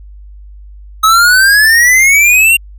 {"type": "exponential sweep", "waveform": "square", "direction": "up", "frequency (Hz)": [1274, 2794], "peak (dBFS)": -5, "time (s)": [1.03, 2.57], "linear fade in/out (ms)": 10, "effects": ["added 50 Hz sine -30 dBFS peak until 2.78 s"]}